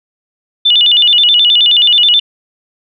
sine tone with vibrato, 3213 Hz, G7, 42 cents sharp, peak -5 dBFS, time 0.65-2.2 s, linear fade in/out 10 ms, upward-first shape square, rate 9.4 Hz, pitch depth 170 cents each way, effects none

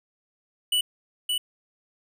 square tone with echo, 2960 Hz, F#7, in tune, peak -21 dBFS, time 0.72-0.81 s, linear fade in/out 5 ms, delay 570 ms, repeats 1, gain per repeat -3 dB, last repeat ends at 1.38 s, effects none

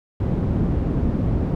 white low-pass noise, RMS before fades -21 dBFS, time 0.2-1.55 s, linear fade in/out 2 ms, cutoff 190 Hz, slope 12 dB/octave, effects none

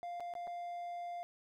triangle tone with dropouts, 698.5 Hz, F5, in tune, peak -38 dBFS, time 0.03-1.23 s, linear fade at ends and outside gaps 0 ms, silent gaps 0.199-0.205 / 0.338-0.352 / 0.471-0.476 s, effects none

